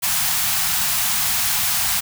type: band-stop noise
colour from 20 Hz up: white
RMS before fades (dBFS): -20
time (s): 0.02-2.01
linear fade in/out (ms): 20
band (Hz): 220 to 670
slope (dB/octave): 96
effects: none